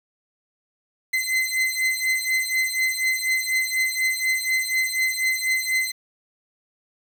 40% pulse beating tone pair, 2050 / 2054.1 Hz, C7 / C7, -36 / -32 cents, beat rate 4.1 Hz, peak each -23 dBFS, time 1.13-5.92 s, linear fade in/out 10 ms, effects 8-bit

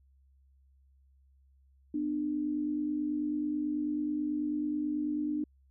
sine tone pair together, 250 / 299.2 Hz, B3 / D4, +21 / +32 cents, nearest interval minor third, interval 311 cents, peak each -37 / -30 dBFS, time 1.94-5.44 s, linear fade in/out 5 ms, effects added 67 Hz sine -61 dBFS peak until 5.7 s

